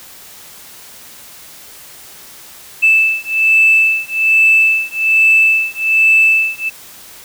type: beating tone pair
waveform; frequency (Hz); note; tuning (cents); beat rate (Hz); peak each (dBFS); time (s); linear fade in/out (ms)
sine; 2634 / 2635.2; E7 / E7; -2 / -1; 1.2; -11; 2.82-6.7; 20
effects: tanh soft clip ceiling -1 dBFS + white hiss -37 dBFS RMS until 7.24 s